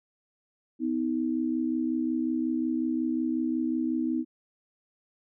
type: tone pair together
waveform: sine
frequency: 251.9 / 317.4 Hz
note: B3 / D#4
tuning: +34 / +35 cents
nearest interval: major third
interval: 401 cents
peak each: -28 dBFS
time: 0.79-4.25 s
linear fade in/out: 50 ms
effects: none